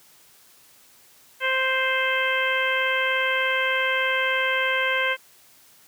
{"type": "harmonic tone", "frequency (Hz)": 523.3, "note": "C5", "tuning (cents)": 0, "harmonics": [1, 2, 3, 4, 5, 6], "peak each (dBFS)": [-28, -29, -25, -26, -29, -31], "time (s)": [1.4, 5.17], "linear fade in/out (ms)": 50, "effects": ["white hiss -54 dBFS RMS until 5.87 s", "high-pass 60 Hz 12 dB/octave"]}